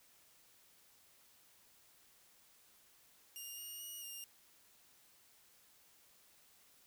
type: tone with pitch steps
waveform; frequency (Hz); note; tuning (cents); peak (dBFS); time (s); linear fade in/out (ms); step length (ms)
5% pulse; 2827 / 2850 / 2900 / 2815; F7 / F7 / F#7 / F7; +20 / +34 / -35 / +13; -38; 3.36-4.24; 0; 220
effects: white hiss -67 dBFS RMS until 6.86 s